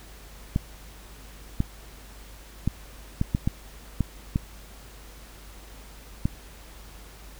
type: clicks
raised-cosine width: 5 ms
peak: -10 dBFS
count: 9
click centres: 0.561 / 1.604 / 2.676 / 3.214 / 3.349 / 3.475 / 4.007 / 4.359 / 6.255 s
effects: added 50 Hz sine -45 dBFS peak until 7.39 s + pink hiss -49 dBFS RMS until 7.39 s